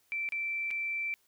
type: tone with dropouts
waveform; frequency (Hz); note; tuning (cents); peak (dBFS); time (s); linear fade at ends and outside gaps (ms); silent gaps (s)
sine; 2337; D7; -9; -31; 0.12-1.14; 0; 0.289-0.322 / 0.706-0.711
effects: white hiss -70 dBFS RMS until 1.27 s